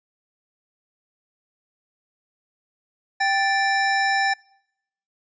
square tone pair together, 784 / 1760 Hz, G5 / A6, 0 / 0 cents, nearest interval octave + major second, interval 1400 cents, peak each -22 dBFS, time 3.2-4.34 s, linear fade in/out 10 ms, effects noise-tail reverb RT60 0.8 s tail -26 dB re dry + resampled to 16000 Hz

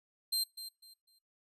sawtooth tone with echo, 4156 Hz, C8, 12 cents flat, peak -27 dBFS, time 0.32-0.44 s, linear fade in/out 10 ms, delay 250 ms, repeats 3, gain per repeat -12 dB, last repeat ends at 1.19 s, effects noise-tail reverb RT60 0.3 s tail -25 dB re dry + resampled to 32000 Hz

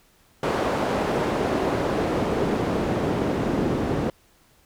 pink noise with band-pass filter sweep, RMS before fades -24 dBFS, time 0.43-4.1 s, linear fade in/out 2 ms, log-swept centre 540 to 250 Hz, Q 0.85, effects pink hiss -59 dBFS RMS until 4.65 s

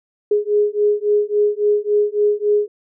sine beating tone pair, 414.3 / 417.9 Hz, G#4 / G#4, -4 / +11 cents, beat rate 3.6 Hz, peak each -17 dBFS, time 0.31-2.68 s, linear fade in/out 5 ms, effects none

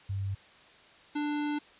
sine / square tone pair in turn, 98 / 295.3 Hz, G2 / D4, 0 / +10 cents, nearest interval octave + perfect fifth, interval 1910 cents, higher second, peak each -30 / -30 dBFS, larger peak neither, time 0.09-0.35 / 1.15-1.59 s, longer second, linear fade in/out 10 ms, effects white hiss -56 dBFS RMS until 1.79 s + resampled to 8000 Hz

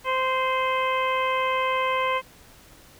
harmonic tone with a mistuned harmonic, 520 Hz, C5, 11 cents flat, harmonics 1 / 2 / 3 / 4 / 5 / 6, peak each -27 / -24 / -36 / -30 / -33 / -36 dBFS, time 0.04-2.22 s, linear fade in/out 50 ms, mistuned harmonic 5, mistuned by -21 cents, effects pink hiss -51 dBFS RMS until 2.99 s

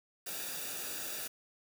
white noise with comb filter, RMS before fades -40 dBFS, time 0.26-1.28 s, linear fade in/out 10 ms, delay 0.95 ms, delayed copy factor -0.6, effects none

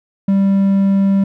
triangle tone, 196 Hz, G3, in tune, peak -8 dBFS, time 0.28-1.24 s, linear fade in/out 5 ms, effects none

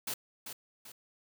white noise with echo, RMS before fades -36 dBFS, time 0.07-0.14 s, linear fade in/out 5 ms, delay 390 ms, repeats 2, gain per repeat -7 dB, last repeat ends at 0.92 s, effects none

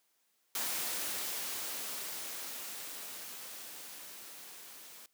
white noise with level ramp, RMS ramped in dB -35 to -52 dBFS, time 0.55-5.06 s, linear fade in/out 2 ms, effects white hiss -75 dBFS RMS until 5.13 s + high-pass 200 Hz 12 dB/octave

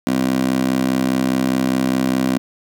15% pulse tone with high-pass filter, 64.9 Hz, C2, 13 cents flat, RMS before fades -18 dBFS, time 0.07-2.38 s, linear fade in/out 0 ms, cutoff 250 Hz, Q 2.5, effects none

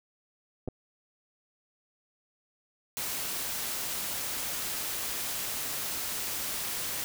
clicks, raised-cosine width 2 ms, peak -22 dBFS, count 2, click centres 0.677 / 0.685 s
white noise, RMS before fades -34 dBFS, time 2.97-7.04 s, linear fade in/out 0 ms
effects none

